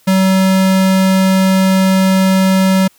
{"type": "tone", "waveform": "square", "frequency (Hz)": 189.8, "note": "F#3", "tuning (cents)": 44, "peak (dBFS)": -9, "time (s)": [0.07, 2.88], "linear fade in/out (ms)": 10, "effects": ["white hiss -51 dBFS RMS until 2.98 s"]}